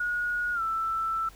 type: tone with pitch glide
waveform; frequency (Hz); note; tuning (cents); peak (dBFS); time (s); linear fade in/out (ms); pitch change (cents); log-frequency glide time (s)
sine; 1447 to 1326.9; F#6 to E6; -39 to +11; -26; 0-1.29; 5; -150; 0.53-0.62
effects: added 48 Hz sine -51 dBFS peak until 1.35 s + pink hiss -54 dBFS RMS until 1.35 s